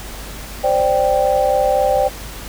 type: chord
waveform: sine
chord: C suspended second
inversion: none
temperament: equal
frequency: 523.3 / 587.3 / 784 Hz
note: C5 / D5 / G5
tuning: 0 / 0 / 0 cents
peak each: -17 dBFS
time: 0.63-2.09 s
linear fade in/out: 20 ms
effects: added 50 Hz sine -32 dBFS peak until 2.48 s + pink hiss -33 dBFS RMS until 2.48 s